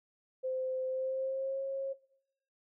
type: tone with pitch glide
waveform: sine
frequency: 518 to 541.6 Hz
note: C5 to C#5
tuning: -17 to -40 cents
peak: -32 dBFS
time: 0.43-1.94 s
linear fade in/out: 20 ms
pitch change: +77 cents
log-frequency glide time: 0.87-1.62 s
effects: noise-tail reverb RT60 0.7 s tail -20 dB re dry